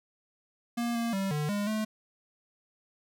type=tone with pitch steps; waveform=square; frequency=236.4 / 232.8 / 194.3 / 149.7 / 204.6 / 216.2 Hz; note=A#3 / A#3 / G3 / D3 / G#3 / A3; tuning=+24 / -2 / -15 / +33 / -26 / -30 cents; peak=-29 dBFS; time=0.77-1.85 s; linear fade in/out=10 ms; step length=180 ms; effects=none